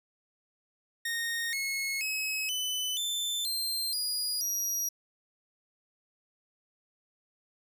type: tone with pitch steps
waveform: sawtooth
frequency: 1853 / 2178 / 2561 / 3010 / 3539 / 4160 / 4890 / 5749 Hz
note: A#6 / C#7 / D#7 / F#7 / A7 / C8 / D#8 / F8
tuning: -11 / -31 / +49 / +29 / +9 / -11 / -31 / +49 cents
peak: -27 dBFS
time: 1.05-4.89 s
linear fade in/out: 5 ms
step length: 480 ms
effects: none